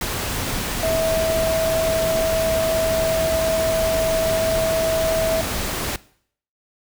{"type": "tone in noise", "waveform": "sine", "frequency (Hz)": 649, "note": "E5", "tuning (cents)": -27, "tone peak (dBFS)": -19, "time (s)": [0.83, 5.41], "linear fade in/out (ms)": 2, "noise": "pink", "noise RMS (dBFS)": -25, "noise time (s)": [0.01, 5.96], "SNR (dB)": 3, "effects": ["noise-tail reverb RT60 0.6 s tail -20 dB re dry"]}